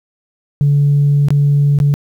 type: tone with dropouts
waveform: sine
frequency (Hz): 143.5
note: D3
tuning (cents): -40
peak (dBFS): -7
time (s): 0.61-1.94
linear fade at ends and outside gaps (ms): 0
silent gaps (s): 1.285-1.305 / 1.788-1.801
effects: tanh soft clip ceiling -5 dBFS + 8-bit